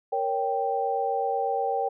sine chord, G diminished, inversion first, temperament equal, 466.2 / 554.4 / 784 Hz, Bb4 / Db5 / G5, 0 / 0 / 0 cents, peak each -29 / -31 / -26 dBFS, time 0.12-1.89 s, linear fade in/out 10 ms, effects none

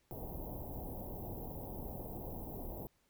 pink band-stop noise, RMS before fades -44 dBFS, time 0.11-2.87 s, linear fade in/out 0 ms, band 860 to 13000 Hz, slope 48 dB/octave, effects pink hiss -75 dBFS RMS until 3.09 s

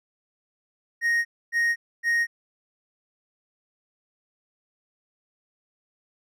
triangle tone bursts, 1867 Hz, A#6, 2 cents sharp, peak -18 dBFS, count 3, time 1.01-2.27 s, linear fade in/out 50 ms, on 240 ms, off 270 ms, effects none

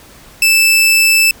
sawtooth tone, 2637 Hz, E7, in tune, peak -4 dBFS, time 0.42-1.31 s, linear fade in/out 2 ms, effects pink hiss -40 dBFS RMS until 1.4 s

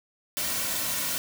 white noise with comb filter, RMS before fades -29 dBFS, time 0.37-1.18 s, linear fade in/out 0 ms, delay 2.4 ms, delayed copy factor -0.5, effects none

